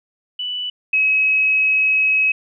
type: tone pair in turn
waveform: sine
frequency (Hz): 2971 / 2557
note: F#7 / D#7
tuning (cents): +6 / +47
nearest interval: minor third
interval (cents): 259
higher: first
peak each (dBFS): -22 / -13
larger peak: second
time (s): 0.39-0.7 / 0.93-2.32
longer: second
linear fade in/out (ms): 5
effects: none